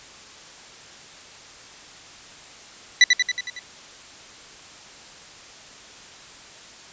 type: tone with echo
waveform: 25% pulse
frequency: 1975.5 Hz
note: B6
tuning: in tune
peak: -5 dBFS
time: 3.01-3.04 s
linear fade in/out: 2 ms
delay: 92 ms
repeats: 6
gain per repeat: -4 dB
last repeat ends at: 3.592 s
effects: white hiss -44 dBFS RMS until 6.92 s + resampled to 16000 Hz